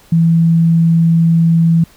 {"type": "tone", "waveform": "sine", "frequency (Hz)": 165.7, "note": "E3", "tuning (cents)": 9, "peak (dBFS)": -7, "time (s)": [0.12, 1.84], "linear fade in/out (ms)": 5, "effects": ["pink hiss -46 dBFS RMS until 1.96 s"]}